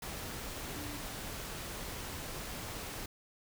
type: tone in noise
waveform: sine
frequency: 293.7 Hz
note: D4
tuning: in tune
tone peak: -45 dBFS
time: 0.76-0.97 s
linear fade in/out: 5 ms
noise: pink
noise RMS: -42 dBFS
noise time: 0.02-3.06 s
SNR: -6 dB
effects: none